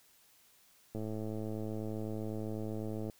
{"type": "click train", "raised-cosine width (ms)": 2, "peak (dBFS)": -27, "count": 233, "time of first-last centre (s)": [0.95, 3.098], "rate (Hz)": 108, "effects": ["white hiss -65 dBFS RMS until 3.19 s"]}